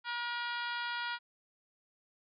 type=harmonic tone with a mistuned harmonic; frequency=477.3 Hz; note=A#4; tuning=41 cents sharp; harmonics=2 / 3 / 4 / 5 / 6 / 7 / 8 / 9 / 10; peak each=-40 / -38 / -44 / -47 / -48 / -45 / -52 / -51 / -51 dBFS; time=0.04-1.19 s; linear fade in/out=50 ms; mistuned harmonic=9; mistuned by=-35 cents; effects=none